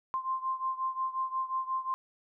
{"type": "beating tone pair", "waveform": "sine", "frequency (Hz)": [1046.5, 1052.1], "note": ["C6", "C6"], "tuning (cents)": [0, 9], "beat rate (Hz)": 5.6, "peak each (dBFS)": [-32, -35], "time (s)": [0.14, 1.94], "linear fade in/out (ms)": 0, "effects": []}